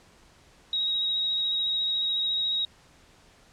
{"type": "tone with vibrato", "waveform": "sine", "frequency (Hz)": 3800, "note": "A#7", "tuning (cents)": 33, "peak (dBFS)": -24, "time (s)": [0.73, 2.65], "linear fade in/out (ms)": 2, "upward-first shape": "sine", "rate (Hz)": 14, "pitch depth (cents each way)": 15, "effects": ["pink hiss -57 dBFS RMS until 3.52 s", "low-pass 8000 Hz 12 dB/octave"]}